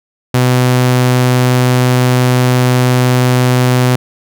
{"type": "tone", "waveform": "sawtooth", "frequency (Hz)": 125.8, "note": "B2", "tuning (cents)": 32, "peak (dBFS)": -4, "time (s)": [0.34, 3.96], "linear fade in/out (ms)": 5, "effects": []}